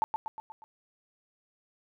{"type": "tone with echo", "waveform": "sine", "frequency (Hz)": 880, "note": "A5", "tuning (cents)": 0, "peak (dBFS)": -22, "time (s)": [0.02, 0.04], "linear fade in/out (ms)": 0, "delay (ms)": 120, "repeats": 5, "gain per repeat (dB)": -5, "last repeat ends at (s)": 0.64, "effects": []}